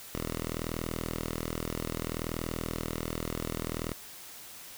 5% pulse tone, 40.62 Hz, E1, 25 cents flat, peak -22 dBFS, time 0.15-3.93 s, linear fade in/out 0 ms, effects white hiss -47 dBFS RMS until 4.77 s

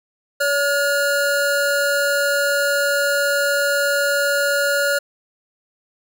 square tone pair together, 567 / 1428.8 Hz, C#5 / F6, +39 / +39 cents, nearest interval octave + major third, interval 1600 cents, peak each -20 dBFS, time 0.4-4.99 s, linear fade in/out 10 ms, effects none

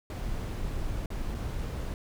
brown noise with dropouts, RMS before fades -33 dBFS, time 0.1-1.94 s, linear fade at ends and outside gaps 1 ms, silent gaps 1.059-1.103 / 1.344-1.348 s, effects none

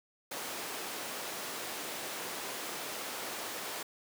pink high-pass noise, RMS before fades -40 dBFS, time 0.31-3.83 s, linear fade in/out 5 ms, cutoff 370 Hz, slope 12 dB/octave, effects none

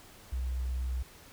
sine tone, 63.1 Hz, B1, 38 cents sharp, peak -29 dBFS, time 0.32-1.03 s, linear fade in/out 10 ms, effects tanh soft clip ceiling -26 dBFS + pink hiss -54 dBFS RMS until 1.32 s

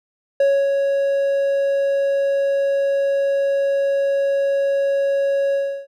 triangle tone with ADSR envelope, 554.4 Hz, C#5, in tune, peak -10 dBFS, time 0.4-5.87 s, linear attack 4 ms, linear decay 270 ms, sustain -4 dB, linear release 330 ms, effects none

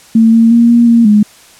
sine tone with pitch steps, 225.4 / 228.2 / 234.3 / 236.2 / 232.7 / 209.4 Hz, A3 / A#3 / A#3 / A#3 / A#3 / G#3, +42 / -37 / +9 / +23 / -3 / +15 cents, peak -3 dBFS, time 0.15-1.23 s, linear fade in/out 5 ms, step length 180 ms, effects white hiss -40 dBFS RMS until 1.59 s + low-pass 10000 Hz 12 dB/octave

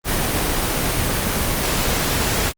pink noise, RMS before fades -20 dBFS, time 0.04-2.53 s, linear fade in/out 50 ms, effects Opus 24 kbps

